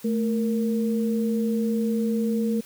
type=tone pair together; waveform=sine; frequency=220 / 466.2 Hz; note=A3 / A#4; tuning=0 / 0 cents; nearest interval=octave + minor second; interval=1300 cents; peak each=-22 / -28 dBFS; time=0.04-2.61 s; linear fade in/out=10 ms; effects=white hiss -48 dBFS RMS until 2.65 s